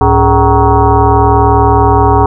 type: tone with frequency modulation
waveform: sine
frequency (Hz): 415.3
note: G#4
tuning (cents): 0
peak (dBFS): -4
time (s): 0.01-2.26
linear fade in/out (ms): 2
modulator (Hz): 174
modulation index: 3.8
effects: none